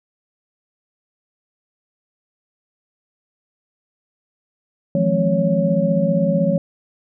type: tone cluster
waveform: sine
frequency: 163.1 / 178.7 / 212.9 / 264.5 / 558 Hz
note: E3 / F3 / G#3 / C4 / C#5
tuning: -18 / +40 / +43 / +19 / +11 cents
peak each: -22 / -19 / -22 / -27 / -19 dBFS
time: 4.95-6.58 s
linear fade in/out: 2 ms
effects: none